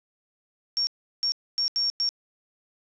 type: tone bursts at uneven times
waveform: sine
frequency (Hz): 5520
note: F8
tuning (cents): -21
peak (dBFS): -22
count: 5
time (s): 0.77-0.87 / 1.23-1.32 / 1.58-1.68 / 1.76-1.9 / 2-2.09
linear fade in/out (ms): 0
effects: resampled to 16000 Hz + 8-bit